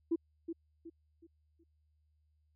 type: tone with echo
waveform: sine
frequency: 332.5 Hz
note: E4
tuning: 15 cents sharp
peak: -27 dBFS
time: 0.11-0.16 s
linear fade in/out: 10 ms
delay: 370 ms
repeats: 4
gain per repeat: -9 dB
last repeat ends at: 1.64 s
effects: tanh soft clip ceiling -23 dBFS + added 76 Hz sine -70 dBFS peak until 2.55 s